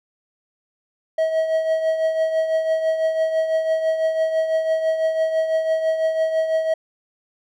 triangle tone with tremolo, 641 Hz, E5, 49 cents flat, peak -13 dBFS, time 1.18-6.74 s, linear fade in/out 5 ms, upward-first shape triangle, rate 6 Hz, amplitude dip 60%, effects none

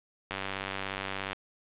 click train, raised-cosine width 0.3 ms, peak -17 dBFS, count 100, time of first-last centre 0.31-1.331 s, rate 97 Hz, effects resampled to 8000 Hz + 9-bit

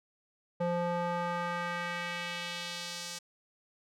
square tone with band-pass filter sweep, 173.9 Hz, F3, 7 cents flat, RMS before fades -35 dBFS, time 0.6-3.19 s, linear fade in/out 10 ms, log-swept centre 550 to 6100 Hz, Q 1.3, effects none

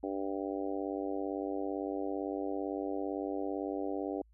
harmonic tone, 97.8 Hz, G2, 4 cents flat, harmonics 3 / 4 / 5 / 6 / 7 / 8, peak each -37 / -39 / -41 / -43 / -44 / -45 dBFS, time 0.03-4.22 s, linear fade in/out 5 ms, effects added 55 Hz sine -60 dBFS peak until 4.33 s

